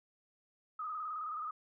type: tone with vibrato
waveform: sine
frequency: 1244.5 Hz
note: D#6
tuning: in tune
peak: -37 dBFS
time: 0.79-1.51 s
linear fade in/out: 5 ms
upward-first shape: square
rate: 19 Hz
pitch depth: 46 cents each way
effects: none